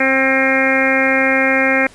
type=harmonic tone with a mistuned harmonic; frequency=266.5 Hz; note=C4; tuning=32 cents sharp; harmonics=1 / 2 / 3 / 4 / 5 / 6 / 7 / 8 / 9; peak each=-19 / -18 / -24 / -29 / -25 / -20 / -20 / -18 / -21 dBFS; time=0-1.87 s; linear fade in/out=5 ms; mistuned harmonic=3; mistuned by=-16 cents; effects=pink hiss -44 dBFS RMS until 1.94 s + resampled to 24000 Hz